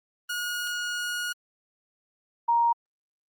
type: tone pair in turn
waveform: sawtooth / sine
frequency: 1444 / 937.3 Hz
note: F#6 / A#5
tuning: -43 / +9 cents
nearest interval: perfect fifth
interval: 748 cents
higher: first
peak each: -25 / -19 dBFS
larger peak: second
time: 0.29-1.33 / 2.48-2.73 s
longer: first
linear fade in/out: 10 ms
effects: Opus 24 kbps